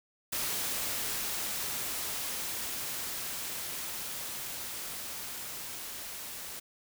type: noise with level ramp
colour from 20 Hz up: white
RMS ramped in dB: -33 to -42 dBFS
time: 0.32-6.6 s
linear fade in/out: 10 ms
effects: none